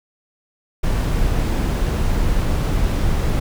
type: noise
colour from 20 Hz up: brown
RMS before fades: -18 dBFS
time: 0.83-3.4 s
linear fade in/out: 10 ms
effects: none